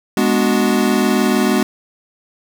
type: chord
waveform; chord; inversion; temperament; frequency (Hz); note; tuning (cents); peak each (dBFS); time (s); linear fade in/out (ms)
square; G# half-diminished seventh; none; equal; 207.7 / 246.9 / 293.7 / 370; G#3 / B3 / D4 / F#4; 0 / 0 / 0 / 0; -18 / -18 / -22 / -20; 0.17-1.63; 2
effects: none